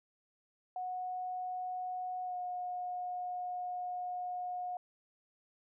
sine tone with pitch glide, 733 to 722.1 Hz, F#5 to F#5, -16 to -42 cents, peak -36 dBFS, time 0.76-4.77 s, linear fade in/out 2 ms, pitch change -26 cents, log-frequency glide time 2.24-2.36 s, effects none

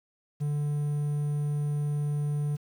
triangle tone with quantisation, 146.83 Hz, D3, in tune, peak -24 dBFS, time 0.4-2.57 s, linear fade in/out 20 ms, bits 9, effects none

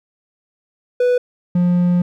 triangle tone pair in turn, 493.9 / 176.9 Hz, B4 / F3, 0 / +23 cents, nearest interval octave + tritone, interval 1777 cents, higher first, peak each -10 dBFS, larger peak neither, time 1-1.18 / 1.55-2.02 s, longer second, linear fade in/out 5 ms, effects none

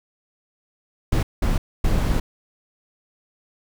brown noise bursts at uneven times, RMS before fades -19 dBFS, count 3, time 1.12-1.23 / 1.42-1.58 / 1.84-2.2 s, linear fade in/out 5 ms, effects none

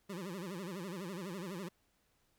25% pulse tone with vibrato, 183.8 Hz, F#3, 11 cents flat, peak -37 dBFS, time 0.09-1.69 s, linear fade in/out 10 ms, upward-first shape sine, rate 12 Hz, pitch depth 180 cents each way, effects pink hiss -75 dBFS RMS until 2.38 s

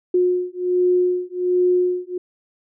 sine beating tone pair, 360 / 361.3 Hz, F#4 / F#4, -47 / -41 cents, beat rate 1.3 Hz, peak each -19 dBFS, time 0.14-2.18 s, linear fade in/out 5 ms, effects none

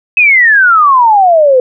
sine exponential sweep, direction down, 2585 to 493.9 Hz, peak -3 dBFS, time 0.17-1.6 s, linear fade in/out 2 ms, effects none

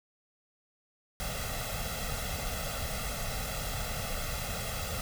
pink noise with comb filter, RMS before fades -35 dBFS, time 1.2-5.01 s, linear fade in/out 0 ms, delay 1.5 ms, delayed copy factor +0.85, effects none

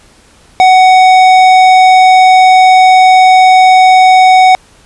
sine tone with tanh clipping, 746 Hz, F#5, 14 cents sharp, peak -3 dBFS, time 0.6-4.55 s, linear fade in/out 0 ms, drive 14 dB, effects pink hiss -43 dBFS RMS until 4.85 s + resampled to 24000 Hz

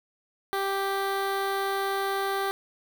15% pulse tone with notch filter, 392 Hz, G4, in tune, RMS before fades -28 dBFS, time 0.53-2.51 s, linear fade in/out 0 ms, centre 6900 Hz, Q 1.3, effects 8-bit

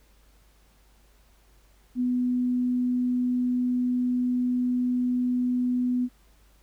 sine tone, 248.4 Hz, B3, 10 cents sharp, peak -22 dBFS, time 1.95-6.09 s, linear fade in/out 50 ms, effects added 50 Hz sine -57 dBFS peak until 6.62 s + pink hiss -63 dBFS RMS until 6.62 s

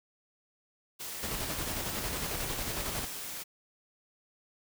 white noise, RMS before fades -40 dBFS, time 0.99-3.44 s, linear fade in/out 20 ms
pink noise with tremolo, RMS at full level -35 dBFS, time 1.22-3.06 s, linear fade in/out 20 ms, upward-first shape square, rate 11 Hz, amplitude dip 40%
effects none

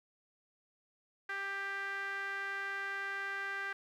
sawtooth tone with band-pass filter, 394.5 Hz, G4, 11 cents sharp, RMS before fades -39 dBFS, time 1.29-3.73 s, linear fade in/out 5 ms, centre 1700 Hz, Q 5.2, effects 12-bit

